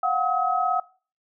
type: tone cluster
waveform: sine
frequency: 710 / 748 / 1277 Hz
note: F5 / F#5 / D#6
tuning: +28 / +19 / +45 cents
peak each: -26 / -24 / -24 dBFS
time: 0.03-0.8 s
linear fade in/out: 5 ms
effects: noise-tail reverb RT60 0.4 s tail -22 dB re dry